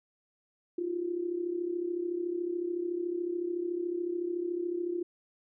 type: tone with amplitude modulation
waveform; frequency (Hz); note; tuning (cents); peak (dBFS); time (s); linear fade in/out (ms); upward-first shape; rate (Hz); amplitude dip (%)
sine; 349.2; F4; 0; -27; 0.78-5.03; 5; sine; 33.8; 70
effects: none